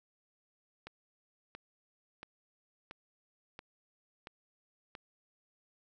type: click train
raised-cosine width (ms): 0.3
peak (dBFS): -29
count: 7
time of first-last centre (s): 0.87-4.952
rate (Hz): 1.47
effects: none